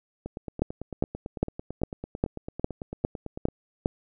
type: two click trains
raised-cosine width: 2 ms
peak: -9 / -21 dBFS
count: 9 / 30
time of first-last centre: 0.62-3.859 / 0.26-3.486 s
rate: 2.47 / 8.99 Hz
effects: none